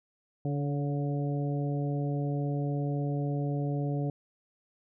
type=harmonic tone with a mistuned harmonic; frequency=143.7 Hz; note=D3; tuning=37 cents flat; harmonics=1 / 2 / 3 / 4 / 5; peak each=-29 / -35 / -39 / -41 / -43 dBFS; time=0.45-4.1 s; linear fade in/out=2 ms; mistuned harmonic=4; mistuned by=-29 cents; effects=none